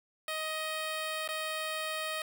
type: tone with dropouts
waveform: 10% pulse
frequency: 627 Hz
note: D#5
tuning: 13 cents sharp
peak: -25 dBFS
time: 0.28-2.22 s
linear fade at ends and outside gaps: 2 ms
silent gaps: 1.277-1.288 s
effects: 11-bit